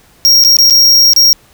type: tone with dropouts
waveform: square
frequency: 5590 Hz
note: F8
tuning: 1 cent sharp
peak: -4 dBFS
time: 0.25-1.33 s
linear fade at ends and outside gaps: 0 ms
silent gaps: 0.439-0.448 / 0.568-0.587 / 0.7-0.707 / 1.134-1.163 s
effects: pink hiss -46 dBFS RMS until 1.53 s